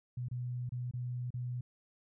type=tone with dropouts; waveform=sine; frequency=123.47 Hz; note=B2; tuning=in tune; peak=-35 dBFS; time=0.17-1.61 s; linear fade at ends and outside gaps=5 ms; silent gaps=0.285-0.312 / 0.693-0.72 / 0.912-0.936 / 1.305-1.34 s; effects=none